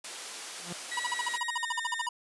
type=band-pass noise; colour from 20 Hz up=white; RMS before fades=-42 dBFS; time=0.04-1.38 s; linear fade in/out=5 ms; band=370 to 9600 Hz; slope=12 dB/octave
type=tone with exponential growth; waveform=sawtooth; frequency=174.61 Hz; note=F3; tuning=in tune; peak=-30 dBFS; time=0.56-0.73 s; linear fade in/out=5 ms; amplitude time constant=35 ms
type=tone with pitch glide; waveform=35% pulse; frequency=1936 to 1828.4 Hz; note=B6 to A#6; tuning=-35 to -34 cents; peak=-32 dBFS; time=0.91-2.07 s; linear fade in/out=10 ms; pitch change=-99 cents; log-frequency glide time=1.13-1.72 s
type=tone bursts; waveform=square; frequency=973 Hz; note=B5; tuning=26 cents flat; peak=-29 dBFS; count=16; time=0.97-2.09 s; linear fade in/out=5 ms; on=25 ms; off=48 ms
effects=resampled to 24000 Hz